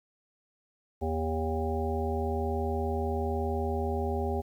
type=harmonic tone; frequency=79.9 Hz; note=D#2; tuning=47 cents sharp; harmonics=1 / 3 / 5 / 7 / 9 / 10; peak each=-31 / -36 / -33 / -39 / -39 / -37 dBFS; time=1.01-4.42 s; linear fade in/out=20 ms; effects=10-bit